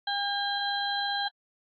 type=harmonic tone; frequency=805 Hz; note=G5; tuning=46 cents sharp; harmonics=1 / 2 / 4 / 5; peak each=-31 / -33 / -35 / -33 dBFS; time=0.07-1.28 s; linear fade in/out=5 ms; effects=AAC 32 kbps